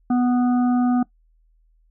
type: harmonic tone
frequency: 246.9 Hz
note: B3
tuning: in tune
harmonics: 1 / 3 / 5 / 6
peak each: -16 / -26 / -34 / -41 dBFS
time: 0.1-1.03 s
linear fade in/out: 5 ms
effects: noise-tail reverb RT60 0.1 s tail -20 dB re dry + added 40 Hz sine -56 dBFS peak until 1.9 s